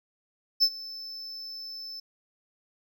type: tone with ADSR envelope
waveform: triangle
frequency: 5270 Hz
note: E8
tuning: 1 cent flat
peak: -15 dBFS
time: 0.6-2 s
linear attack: 29 ms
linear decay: 62 ms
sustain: -21 dB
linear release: 5 ms
effects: none